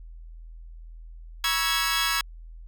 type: chord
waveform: 15% pulse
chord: C# minor seventh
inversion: third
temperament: equal with one note detuned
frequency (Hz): 964.1 / 1108.7 / 1318.5 / 1661.2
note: B5 / C#6 / E6 / G#6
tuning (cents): -42 / 0 / 0 / 0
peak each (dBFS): -25 / -23 / -22 / -20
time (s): 1.44-2.21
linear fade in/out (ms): 2
effects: added 41 Hz sine -40 dBFS peak until 2.67 s